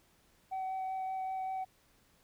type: tone with vibrato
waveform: sine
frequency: 758 Hz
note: F#5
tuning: 42 cents sharp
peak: -32 dBFS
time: 0.51-1.65 s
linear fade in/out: 20 ms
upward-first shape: sine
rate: 5.2 Hz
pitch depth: 9 cents each way
effects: tanh soft clip ceiling -33 dBFS + pink hiss -68 dBFS RMS until 2.23 s